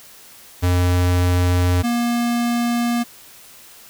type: tone pair in turn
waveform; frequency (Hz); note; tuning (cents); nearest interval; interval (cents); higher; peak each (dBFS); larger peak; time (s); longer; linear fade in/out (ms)
square; 89.3 / 237.8; F2 / A#3; +39 / +35; octave + perfect fourth; 1696; second; -15 / -18; first; 0.62-1.83 / 1.83-3.04; neither; 20
effects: white hiss -44 dBFS RMS until 3.89 s